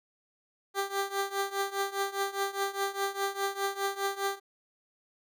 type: tone with tremolo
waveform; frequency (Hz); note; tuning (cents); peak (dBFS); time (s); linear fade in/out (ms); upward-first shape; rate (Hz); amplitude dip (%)
15% pulse; 394.8; G4; +12; -20; 0.74-4.4; 50; triangle; 4.9; 90
effects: none